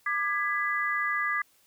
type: chord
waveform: sine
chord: G# diminished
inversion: second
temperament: just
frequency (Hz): 1196.1 / 1661.2 / 1993.5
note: D6 / G#6 / B6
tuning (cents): +31 / 0 / +16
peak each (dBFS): -30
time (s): 0.06-1.42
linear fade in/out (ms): 5
effects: white hiss -64 dBFS RMS until 1.66 s